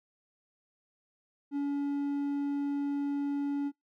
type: tone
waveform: triangle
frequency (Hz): 283.9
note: C#4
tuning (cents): +41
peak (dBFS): -27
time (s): 1.51-3.72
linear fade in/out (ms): 50
effects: noise-tail reverb RT60 0.2 s tail -26 dB re dry